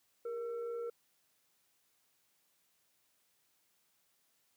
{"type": "tone with frequency modulation", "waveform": "sine", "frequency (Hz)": 470, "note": "A#4", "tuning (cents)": 14, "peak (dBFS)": -37, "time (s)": [0.25, 0.9], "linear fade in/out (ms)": 5, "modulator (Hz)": 876, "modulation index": 0.36, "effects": ["white hiss -75 dBFS RMS until 4.56 s", "high-pass 80 Hz 12 dB/octave"]}